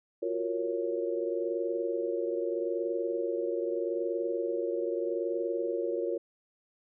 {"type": "chord", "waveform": "sine", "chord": "Gb major seventh", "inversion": "third", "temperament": "equal", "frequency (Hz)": [349.2, 370, 466.2, 554.4], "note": ["F4", "Gb4", "Bb4", "Db5"], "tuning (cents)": [0, 0, 0, 0], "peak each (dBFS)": [-33, -38, -33, -35], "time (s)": [0.22, 6.18], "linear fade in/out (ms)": 10, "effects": []}